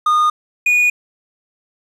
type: tone pair in turn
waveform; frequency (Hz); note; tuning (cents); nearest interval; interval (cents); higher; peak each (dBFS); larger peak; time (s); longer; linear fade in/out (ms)
triangle; 1225 / 2457; D#6 / D#7; -27 / -22; octave; 1205; second; -9; neither; 0.06-0.3 / 0.66-0.9; neither; 5
effects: resampled to 32000 Hz + 8-bit